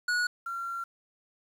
square / sine tone pair in turn, 1459 / 1371.9 Hz, F#6 / F6, -25 / -31 cents, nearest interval minor second, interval 106 cents, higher first, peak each -26 / -32 dBFS, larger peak first, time 0.08-0.27 / 0.46-0.84 s, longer second, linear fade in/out 5 ms, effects low-pass 8000 Hz 12 dB/octave + 9-bit

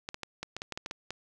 clicks, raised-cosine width 0.2 ms, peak -19 dBFS, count 11, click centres 0.089 / 0.144 / 0.233 / 0.43 / 0.566 / 0.619 / 0.723 / 0.775 / 0.861 / 0.911 / 1.106 s, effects none

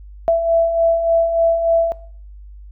sine beating tone pair, 663 / 666.4 Hz, E5 / E5, +10 / +19 cents, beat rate 3.4 Hz, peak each -20 / -13 dBFS, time 0.28-1.92 s, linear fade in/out 0 ms, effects noise-tail reverb RT60 0.5 s tail -18 dB re dry + added 50 Hz sine -35 dBFS peak until 2.71 s

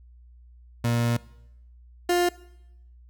30% pulse tone pair in turn, 118.2 / 352.4 Hz, A#2 / F4, +24 / +16 cents, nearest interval octave + perfect fifth, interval 1892 cents, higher second, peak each -19 / -17 dBFS, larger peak second, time 0.84-1.17 / 2.09-2.29 s, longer first, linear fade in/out 5 ms, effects noise-tail reverb RT60 0.8 s tail -20 dB re dry + added 60 Hz sine -48 dBFS peak until 3.09 s

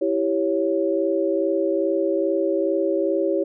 sine chord, C# diminished, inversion first, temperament equal, 329.6 / 392 / 554.4 Hz, E4 / G4 / C#5, 0 / 0 / 0 cents, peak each -23 dBFS, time 0.01-3.44 s, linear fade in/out 10 ms, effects none

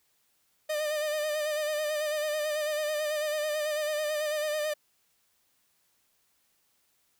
45% pulse tone with vibrato, 606 Hz, D#5, 46 cents flat, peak -28 dBFS, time 0.69-4.74 s, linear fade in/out 10 ms, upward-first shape sine, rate 9.1 Hz, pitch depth 41 cents each way, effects white hiss -71 dBFS RMS until 7.19 s

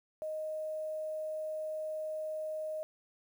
sine tone with quantisation, 622.3 Hz, D#5, in tune, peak -35 dBFS, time 0.22-2.83 s, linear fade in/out 0 ms, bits 10, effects none

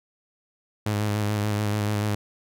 sawtooth tone with vibrato, 104.7 Hz, G#2, 15 cents sharp, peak -19 dBFS, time 0.86-2.15 s, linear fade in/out 5 ms, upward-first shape square, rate 6.9 Hz, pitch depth 24 cents each way, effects none

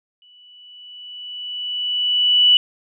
sine tone with exponential growth, 2960 Hz, F#7, in tune, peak -8 dBFS, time 0.22-2.57 s, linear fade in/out 1 ms, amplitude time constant 510 ms, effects none

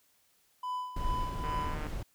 triangle tone with tremolo, 1000 Hz, B5, 21 cents sharp, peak -30 dBFS, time 0.63-1.75 s, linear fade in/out 5 ms, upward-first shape sine, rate 2.4 Hz, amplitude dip 70%
brown noise, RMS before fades -35 dBFS, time 0.96-2.03 s, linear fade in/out 5 ms
click train, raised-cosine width 0.5 ms, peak -28 dBFS, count 66, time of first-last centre 1.44-1.868 s, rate 152 Hz
effects white hiss -69 dBFS RMS until 2.14 s

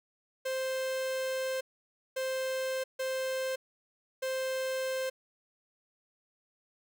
45% pulse tone bursts at uneven times, 523.3 Hz, C5, in tune, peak -31 dBFS, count 4, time 0.45-1.61 / 2.16-2.84 / 2.99-3.56 / 4.22-5.1 s, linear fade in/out 10 ms, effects none

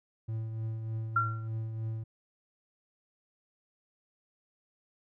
triangle tone with tremolo, 111.4 Hz, A2, 22 cents sharp, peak -29 dBFS, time 0.28-2.04 s, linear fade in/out 10 ms, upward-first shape triangle, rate 3.3 Hz, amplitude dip 45%
sine tone with exponential decay, 1371 Hz, F6, 32 cents flat, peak -21 dBFS, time 1.16-1.48 s, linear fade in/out 5 ms, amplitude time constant 69 ms
effects none

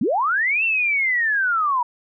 sine linear two-way sweep, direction up then down, 174.61 to 2725 to 940 Hz, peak -17 dBFS, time 0.01-1.83 s, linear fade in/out 5 ms, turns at 0.64 s, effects none

